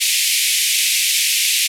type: band-pass noise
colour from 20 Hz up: pink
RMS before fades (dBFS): -17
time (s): 0-1.68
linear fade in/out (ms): 20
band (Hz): 2200 to 13000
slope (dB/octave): 48
effects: none